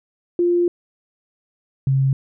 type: tone pair in turn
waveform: sine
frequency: 349.2 / 134.79 Hz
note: F4 / C#3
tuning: 0 / -48 cents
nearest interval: octave + major third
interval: 1648 cents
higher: first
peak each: -14 dBFS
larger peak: neither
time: 0.39-0.68 / 1.87-2.13 s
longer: first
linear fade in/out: 2 ms
effects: none